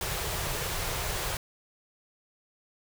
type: band-stop noise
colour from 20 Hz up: pink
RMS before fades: -32 dBFS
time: 0.01-1.37 s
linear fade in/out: 2 ms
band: 170 to 360 Hz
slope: 48 dB/octave
type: clicks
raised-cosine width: 3 ms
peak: -31 dBFS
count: 8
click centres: 0.355 / 0.468 / 0.551 / 0.718 / 0.795 / 0.893 / 0.962 / 1.157 s
effects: none